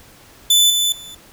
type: tone with level steps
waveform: sawtooth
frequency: 3504 Hz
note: A7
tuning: 8 cents flat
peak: -7 / -12 / -31 dBFS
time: 0.5-1.15 s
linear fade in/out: 5 ms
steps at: 0.7 / 0.92 s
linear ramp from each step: 2 ms
effects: pink hiss -46 dBFS RMS until 1.32 s